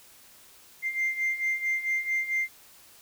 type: beating tone pair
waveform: sine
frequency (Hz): 2093 / 2097.5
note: C7 / C7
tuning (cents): 0 / +4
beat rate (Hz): 4.5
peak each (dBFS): -30 / -26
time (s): 0.82-2.49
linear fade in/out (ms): 50
effects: tanh soft clip ceiling -21 dBFS + white hiss -54 dBFS RMS until 3.01 s